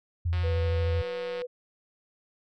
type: tone with vibrato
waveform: sine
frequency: 85.2 Hz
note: F2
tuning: 42 cents flat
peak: -24 dBFS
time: 0.25-1.02 s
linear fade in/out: 10 ms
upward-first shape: sine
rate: 13 Hz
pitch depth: 55 cents each way
type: click train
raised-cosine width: 0.3 ms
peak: -25 dBFS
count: 198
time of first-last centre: 0.33-1.418 s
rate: 181 Hz
type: tone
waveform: sine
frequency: 493.9 Hz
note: B4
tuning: in tune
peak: -31 dBFS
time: 0.43-1.47 s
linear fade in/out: 20 ms
effects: none